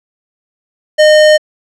square tone, 612 Hz, D#5, 29 cents flat, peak -4 dBFS, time 0.98-1.38 s, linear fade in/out 20 ms, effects low-pass 6000 Hz 12 dB/octave

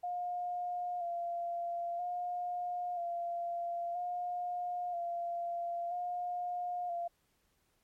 sine tone with vibrato, 701 Hz, F5, 6 cents sharp, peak -34 dBFS, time 0.03-7.08 s, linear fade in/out 10 ms, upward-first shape square, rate 0.51 Hz, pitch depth 27 cents each way, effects pink hiss -75 dBFS RMS until 7.83 s + MP3 64 kbps

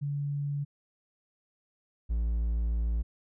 sine / triangle tone pair in turn, 143.2 / 56.7 Hz, D3 / A#1, -43 / -47 cents, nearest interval octave + major third, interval 1604 cents, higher first, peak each -29 / -24 dBFS, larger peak second, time 0.01-0.65 / 2.09-3.03 s, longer second, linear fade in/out 20 ms, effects none

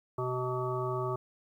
harmonic tone, 126.5 Hz, B2, 42 cents sharp, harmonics 1 / 3 / 5 / 7 / 9 / 10, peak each -35 / -34 / -39 / -41 / -37 / -45 dBFS, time 0.18-1.16 s, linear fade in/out 5 ms, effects 11-bit

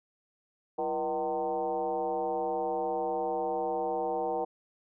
sine tone with frequency modulation, 622.3 Hz, D#5, in tune, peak -28 dBFS, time 0.78-4.45 s, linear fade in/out 10 ms, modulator 143 Hz, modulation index 1.8, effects none

